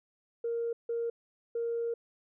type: tone bursts at uneven times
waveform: sine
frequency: 466.2 Hz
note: A#4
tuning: in tune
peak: -29 dBFS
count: 3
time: 0.44-0.73 / 0.89-1.1 / 1.55-1.94 s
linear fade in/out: 5 ms
effects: tanh soft clip ceiling -25 dBFS